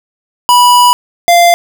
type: tone pair in turn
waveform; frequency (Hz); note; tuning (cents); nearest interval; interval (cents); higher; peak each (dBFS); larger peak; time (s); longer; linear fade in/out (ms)
square; 980 / 693; B5 / F5; -14 / -14; tritone; 600; first; -4; neither; 0.49-0.93 / 1.28-1.54; first; 0
effects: none